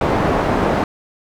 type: low-pass noise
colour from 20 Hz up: white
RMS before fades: -17 dBFS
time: 0.01-0.84 s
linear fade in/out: 2 ms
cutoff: 750 Hz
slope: 12 dB/octave
effects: none

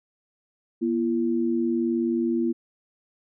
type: tone pair together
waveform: sine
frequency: 239.5 / 338.7 Hz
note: A#3 / E4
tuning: +47 / +47 cents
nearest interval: tritone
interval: 600 cents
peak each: -24 dBFS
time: 0.81-2.53 s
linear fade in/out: 20 ms
effects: none

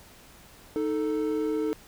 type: tone pair together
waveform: triangle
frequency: 311.1 / 440 Hz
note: D#4 / A4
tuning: 0 / 0 cents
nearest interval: tritone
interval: 600 cents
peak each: -26 dBFS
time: 0.76-1.73 s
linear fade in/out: 0 ms
effects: pink hiss -52 dBFS RMS until 1.87 s

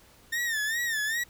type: tone with vibrato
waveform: 40% pulse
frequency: 1808 Hz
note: A6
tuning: 47 cents sharp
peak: -26 dBFS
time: 0.32-1.24 s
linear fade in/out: 10 ms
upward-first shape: sine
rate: 2.5 Hz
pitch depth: 110 cents each way
effects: pink hiss -57 dBFS RMS until 1.29 s

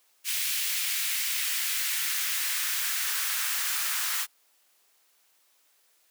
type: noise with high-pass filter sweep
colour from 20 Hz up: white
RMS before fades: -29 dBFS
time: 0.24-4.27 s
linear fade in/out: 50 ms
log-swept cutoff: 2400 to 1300 Hz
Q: 1.6
effects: white hiss -66 dBFS RMS until 6.1 s + high-pass 400 Hz 12 dB/octave

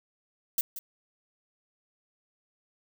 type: noise with echo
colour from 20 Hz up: violet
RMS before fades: -26 dBFS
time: 0.58-0.61 s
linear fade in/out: 2 ms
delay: 180 ms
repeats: 1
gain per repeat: -12 dB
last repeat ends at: 0.79 s
effects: none

